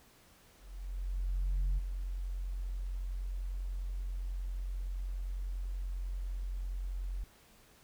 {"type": "tone with ADSR envelope", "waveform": "sine", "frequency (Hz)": 45.14, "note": "F#1", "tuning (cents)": -42, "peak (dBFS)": -25, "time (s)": [0.58, 7.24], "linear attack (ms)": 1200, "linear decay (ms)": 12, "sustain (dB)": -9, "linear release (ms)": 3, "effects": ["tanh soft clip ceiling -27 dBFS", "pink hiss -62 dBFS RMS until 7.83 s"]}